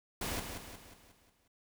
pink noise with echo, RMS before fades -37 dBFS, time 0.21-0.4 s, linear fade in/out 5 ms, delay 180 ms, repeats 6, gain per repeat -6 dB, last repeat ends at 1.48 s, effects none

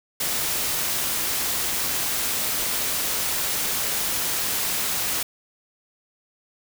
white noise, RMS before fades -25 dBFS, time 0.2-5.23 s, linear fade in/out 5 ms, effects none

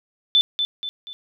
sine tone with echo, 3520 Hz, A7, in tune, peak -12 dBFS, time 0.35-0.41 s, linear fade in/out 0 ms, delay 240 ms, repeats 3, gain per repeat -7 dB, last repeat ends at 1.13 s, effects none

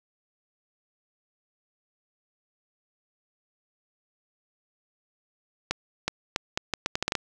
accelerating click train, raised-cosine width 0.2 ms, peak -8 dBFS, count 11, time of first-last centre 5.71-7.153 s, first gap 370 ms, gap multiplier 0.76, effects none

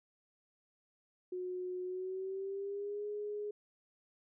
sine tone with pitch glide, 364.3 to 416.1 Hz, F#4 to G#4, -27 to +3 cents, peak -37 dBFS, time 1.32-3.51 s, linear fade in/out 5 ms, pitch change +230 cents, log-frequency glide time 1.84-3.06 s, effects none

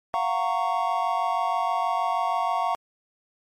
triangle chord, Gb major seventh, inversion third, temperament just, 693.7 / 740 / 925 / 1110 Hz, F5 / Gb5 / Bb5 / Db6, -12 / 0 / -14 / +2 cents, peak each -26 dBFS, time 0.14-2.75 s, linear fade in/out 0 ms, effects MP3 64 kbps

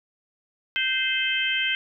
harmonic tone, 520 Hz, C5, 11 cents flat, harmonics 3 / 4 / 5 / 6, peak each -28 / -28 / -28 / -26 dBFS, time 0.76-1.75 s, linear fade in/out 0 ms, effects none

